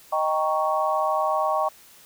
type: chord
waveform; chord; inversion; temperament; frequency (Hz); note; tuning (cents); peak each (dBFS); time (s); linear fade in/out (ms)
sine; Eb dominant seventh; none; equal; 622.3 / 784 / 932.3 / 1108.7; Eb5 / G5 / Bb5 / Db6; 0 / 0 / 0 / 0; -25 / -26 / -29 / -25; 0.12-1.69; 10
effects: white hiss -51 dBFS RMS until 2.05 s